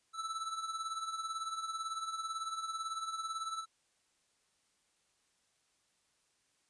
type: tone with tremolo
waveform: square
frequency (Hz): 1318.5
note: E6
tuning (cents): 0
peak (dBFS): -35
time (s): 0.13-3.66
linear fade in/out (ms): 50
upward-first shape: triangle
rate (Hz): 18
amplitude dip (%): 70
effects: white hiss -75 dBFS RMS until 6.69 s + resampled to 22050 Hz